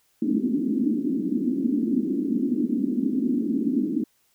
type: band-pass noise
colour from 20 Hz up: white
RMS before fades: -24 dBFS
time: 0.22-4.04 s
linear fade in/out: 5 ms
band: 220 to 300 Hz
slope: 48 dB/octave
effects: white hiss -66 dBFS RMS until 4.34 s